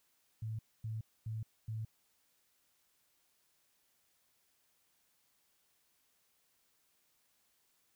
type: tone bursts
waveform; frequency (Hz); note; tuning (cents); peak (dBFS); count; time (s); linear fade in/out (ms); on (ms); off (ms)
sine; 110.4; A2; +6; -37; 4; 0.42-1.85; 5; 170; 250
effects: white hiss -75 dBFS RMS until 7.95 s